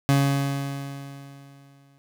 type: tone with exponential decay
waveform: 30% pulse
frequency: 139.2 Hz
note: C#3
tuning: 8 cents sharp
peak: -13 dBFS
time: 0.09-1.98 s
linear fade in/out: 0 ms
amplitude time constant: 410 ms
effects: none